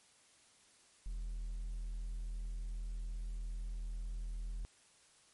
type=tone with hard clipping; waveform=triangle; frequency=41.02 Hz; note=E1; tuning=8 cents flat; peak=-39 dBFS; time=1.06-4.65 s; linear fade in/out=0 ms; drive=5 dB; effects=white hiss -66 dBFS RMS until 5.33 s + MP3 48 kbps